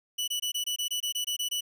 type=tone bursts; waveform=sawtooth; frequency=2960 Hz; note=F#7; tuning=in tune; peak=-25 dBFS; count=12; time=0.18-1.609 s; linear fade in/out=10 ms; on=98 ms; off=23 ms; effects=none